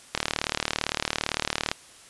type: click train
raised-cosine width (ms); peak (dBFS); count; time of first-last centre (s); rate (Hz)
0.2; -6; 60; 0.15-1.715; 37.7
effects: white hiss -50 dBFS RMS until 2.09 s + resampled to 24000 Hz